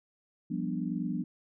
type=chord; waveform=sine; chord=G dominant seventh; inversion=third; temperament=equal with one note detuned; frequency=174.61 / 196 / 243.7 / 293.7 Hz; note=F3 / G3 / B3 / D4; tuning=0 / 0 / -23 / 0 cents; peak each=-35 / -36 / -35 / -37 dBFS; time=0.5-1.24 s; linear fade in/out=10 ms; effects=none